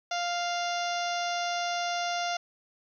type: harmonic tone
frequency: 698.5 Hz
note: F5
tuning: in tune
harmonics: 1 / 2 / 3 / 4 / 5 / 6 / 7 / 8 / 9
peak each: -30 / -36 / -40 / -40 / -40 / -44 / -43 / -41 / -45 dBFS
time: 0.11-2.37 s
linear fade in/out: 5 ms
effects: 11-bit